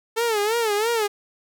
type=tone with vibrato; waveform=sawtooth; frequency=439.2 Hz; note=A4; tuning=3 cents flat; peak=-16 dBFS; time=0.16-1.08 s; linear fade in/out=20 ms; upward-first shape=sine; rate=3 Hz; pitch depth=130 cents each way; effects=none